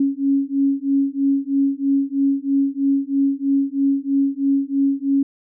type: beating tone pair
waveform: sine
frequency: 274.5 / 277.6 Hz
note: C#4 / C#4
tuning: -17 / +3 cents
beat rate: 3.1 Hz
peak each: -19 dBFS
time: 0-5.23 s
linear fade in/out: 5 ms
effects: none